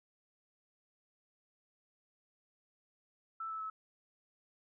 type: tone with pitch steps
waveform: sine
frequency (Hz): 1323 / 1310.1 / 1297.3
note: E6 / E6 / E6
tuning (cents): +6 / -11 / -28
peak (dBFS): -38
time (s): 3.4-3.7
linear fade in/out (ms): 5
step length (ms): 100
effects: none